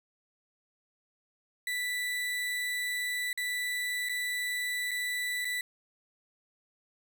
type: tone with dropouts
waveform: 35% pulse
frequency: 1975.5 Hz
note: B6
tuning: in tune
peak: -29 dBFS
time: 1.67-5.61 s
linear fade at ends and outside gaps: 2 ms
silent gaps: 3.33-3.375 / 4.088-4.094 / 4.91-4.914 / 5.447-5.452 s
effects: none